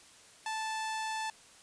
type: tone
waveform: sawtooth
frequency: 878 Hz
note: A5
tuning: 4 cents flat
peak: -30 dBFS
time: 0.46-1.3 s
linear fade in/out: 2 ms
effects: white hiss -57 dBFS RMS until 1.62 s + resampled to 22050 Hz